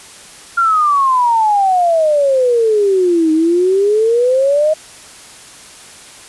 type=exponential two-way sweep; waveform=sine; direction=down then up; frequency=1400 to 311.1 to 632 Hz; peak=-9 dBFS; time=0.57-4.74 s; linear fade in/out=10 ms; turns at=3.32 s; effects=white hiss -37 dBFS RMS until 6.28 s + resampled to 24000 Hz